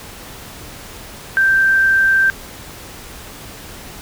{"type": "tone", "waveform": "sine", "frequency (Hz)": 1568, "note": "G6", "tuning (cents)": 0, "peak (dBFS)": -10, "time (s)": [1.37, 2.3], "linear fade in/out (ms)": 0, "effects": ["pink hiss -35 dBFS RMS until 4.01 s"]}